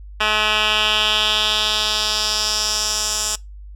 10% pulse tone with band-pass filter sweep, 213.7 Hz, G#3, 50 cents sharp, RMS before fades -19 dBFS, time 0.2-3.36 s, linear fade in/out 10 ms, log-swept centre 2300 to 7000 Hz, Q 2.6, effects noise-tail reverb RT60 0.2 s tail -23 dB re dry + added 50 Hz sine -34 dBFS peak until 3.75 s

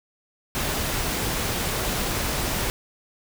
pink noise, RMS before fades -26 dBFS, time 0.55-2.7 s, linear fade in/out 0 ms, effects none

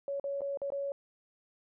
sine tone with dropouts, 559 Hz, C#5, 14 cents sharp, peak -32 dBFS, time 0.08-0.92 s, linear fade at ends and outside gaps 1 ms, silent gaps 0.198-0.241 / 0.408-0.417 / 0.573-0.617 / 0.703-0.721 s, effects none

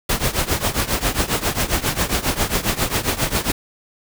pink noise with tremolo, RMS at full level -17 dBFS, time 0.09-3.52 s, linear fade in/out 5 ms, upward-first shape triangle, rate 7.4 Hz, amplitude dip 90%, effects none

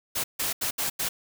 white noise bursts at uneven times, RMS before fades -28 dBFS, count 5, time 0.15-0.24 / 0.39-0.53 / 0.61-0.71 / 0.78-0.9 / 0.99-1.09 s, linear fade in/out 10 ms, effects none

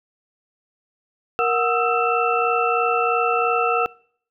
sine tone cluster, 469 / 733 / 1270 / 1333 / 2674 Hz, A#4 / F#5 / D#6 / E6 / E7, +11 / -16 / +35 / +19 / +24 cents, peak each -22 / -23 / -26 / -22 / -26 dBFS, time 1.39-3.86 s, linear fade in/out 0 ms, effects noise-tail reverb RT60 0.6 s tail -25 dB re dry

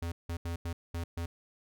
square tone bursts at uneven times, 84.7 Hz, E2, 48 cents sharp, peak -34 dBFS, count 6, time 0.02-0.12 / 0.29-0.37 / 0.45-0.56 / 0.65-0.73 / 0.94-1.04 / 1.17-1.26 s, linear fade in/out 5 ms, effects none

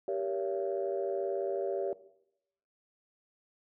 sine chord, G diminished seventh, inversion none, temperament just, 392 / 470.4 / 564.5 / 677.4 Hz, G4 / Bb4 / Db5 / Fb5, 0 / +16 / +31 / +47 cents, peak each -33 / -38 / -34 / -39 dBFS, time 0.08-1.93 s, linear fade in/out 2 ms, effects noise-tail reverb RT60 0.8 s tail -17 dB re dry + tanh soft clip ceiling -21 dBFS

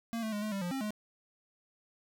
square tone with pitch steps, 230 / 219.4 / 207.2 / 214.2 / 196.9 / 176.2 / 268 / 211.5 Hz, A#3 / A3 / G#3 / A3 / G3 / F3 / C4 / G#3, -23 / -5 / -4 / -46 / +8 / +16 / +42 / +32 cents, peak -34 dBFS, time 0.13-0.906 s, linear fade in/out 0 ms, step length 97 ms, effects none

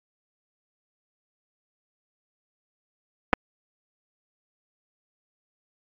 clicks, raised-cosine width 0.5 ms, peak -3 dBFS, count 2, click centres 3.331 / 3.335 s, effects AAC 64 kbps

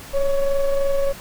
triangle ring-modulated tone, 282.6 Hz, C#4, 34 cents sharp, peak -11 dBFS, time 0.13-1.13 s, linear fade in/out 20 ms, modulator 271 Hz, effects pink hiss -39 dBFS RMS until 1.2 s

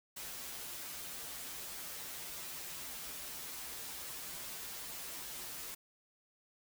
white noise with comb filter, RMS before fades -45 dBFS, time 0.16-5.75 s, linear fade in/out 10 ms, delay 9.6 ms, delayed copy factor -0.95, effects none

